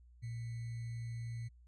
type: tone with sample-and-hold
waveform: sine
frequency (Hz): 116.54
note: A#2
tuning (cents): 0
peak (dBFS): -39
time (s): 0.22-1.49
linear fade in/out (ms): 20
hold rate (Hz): 2100
effects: added 60 Hz sine -58 dBFS peak until 1.67 s + resampled to 22050 Hz